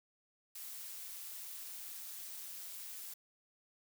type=noise with amplitude modulation; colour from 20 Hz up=blue; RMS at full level=-45 dBFS; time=0.55-3.14 s; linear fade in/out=5 ms; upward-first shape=sine; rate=183 Hz; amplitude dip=45%; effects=none